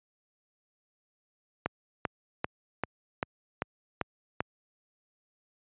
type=click train; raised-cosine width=0.5 ms; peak=-13 dBFS; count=8; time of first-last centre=1.66-4.405 s; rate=2.55 Hz; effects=high-pass 80 Hz 12 dB/octave + resampled to 8000 Hz